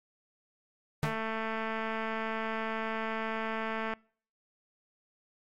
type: tone with exponential decay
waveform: 45% pulse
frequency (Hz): 152.1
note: D#3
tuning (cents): -39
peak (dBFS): -24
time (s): 1.03-1.21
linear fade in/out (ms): 0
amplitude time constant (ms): 38
type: click train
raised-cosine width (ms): 0.5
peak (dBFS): -20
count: 644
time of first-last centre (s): 1.04-3.936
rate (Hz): 222
effects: noise-tail reverb RT60 0.5 s tail -26 dB re dry + MP3 64 kbps